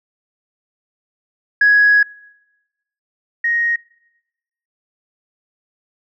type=tone pair in turn; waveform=sine; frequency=1668 / 1872.3 Hz; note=G#6 / A#6; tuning=+7 / +7 cents; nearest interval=major second; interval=200 cents; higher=second; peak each=-7 / -14 dBFS; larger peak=first; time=1.61-2.03 / 3.44-3.76 s; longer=first; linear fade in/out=5 ms; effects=noise-tail reverb RT60 1.0 s tail -25 dB re dry + tanh soft clip ceiling -4 dBFS